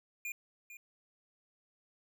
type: tone with echo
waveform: square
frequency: 2421 Hz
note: D#7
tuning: 48 cents flat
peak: -38 dBFS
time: 0.25-0.32 s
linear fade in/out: 2 ms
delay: 450 ms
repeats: 1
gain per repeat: -11 dB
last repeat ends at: 0.77 s
effects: none